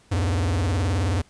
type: tone with vibrato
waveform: square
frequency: 90.9 Hz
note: F#2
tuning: 30 cents flat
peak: -21 dBFS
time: 0.11-1.22 s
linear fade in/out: 10 ms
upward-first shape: sine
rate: 19 Hz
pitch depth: 240 cents each way
effects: pink hiss -57 dBFS RMS until 1.29 s + resampled to 22050 Hz